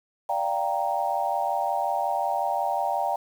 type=chord; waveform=sine; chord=G minor seventh; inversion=second; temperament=equal; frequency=587.3 / 698.5 / 784 / 932.3 Hz; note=D5 / F5 / G5 / Bb5; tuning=0 / 0 / 0 / 0 cents; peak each=-31 / -29 / -27 / -29 dBFS; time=0.29-3.16 s; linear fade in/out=5 ms; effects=8-bit